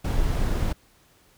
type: noise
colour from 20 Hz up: brown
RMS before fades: -23 dBFS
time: 0.04-0.73 s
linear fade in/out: 10 ms
effects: pink hiss -59 dBFS RMS until 1.37 s